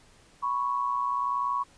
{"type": "tone pair together", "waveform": "sine", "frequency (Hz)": [987.7, 1108.7], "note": ["B5", "C#6"], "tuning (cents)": [0, 0], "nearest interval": "major second", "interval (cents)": 200, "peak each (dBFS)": [-30, -27], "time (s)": [0.42, 1.64], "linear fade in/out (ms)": 20, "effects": ["pink hiss -58 dBFS RMS until 1.77 s", "resampled to 22050 Hz"]}